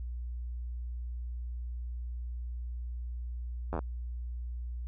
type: slowing click train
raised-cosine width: 1 ms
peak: -20 dBFS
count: 6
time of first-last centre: 3.73-3.791 s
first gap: 11 ms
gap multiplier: 1.05
effects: added 60 Hz sine -35 dBFS peak until 4.87 s